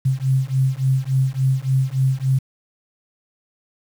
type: beating tone pair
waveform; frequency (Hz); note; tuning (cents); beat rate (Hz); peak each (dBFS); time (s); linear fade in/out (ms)
sine; 130.81 / 134.31; C3 / C3; 0 / +46; 3.5; -19 / -19; 0.05-2.39; 10
effects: 7-bit